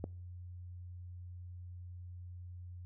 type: click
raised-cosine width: 2 ms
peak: -24 dBFS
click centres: 0.041 s
effects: noise-tail reverb RT60 0.6 s tail -26 dB re dry + added 89 Hz sine -45 dBFS peak until 2.85 s